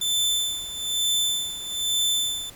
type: tone with tremolo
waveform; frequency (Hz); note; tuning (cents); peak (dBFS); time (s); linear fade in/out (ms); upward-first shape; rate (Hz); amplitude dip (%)
sawtooth; 3533; A7; +6; -17; 0.01-2.5; 5; sine; 1.1; 75
effects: pink hiss -47 dBFS RMS until 2.55 s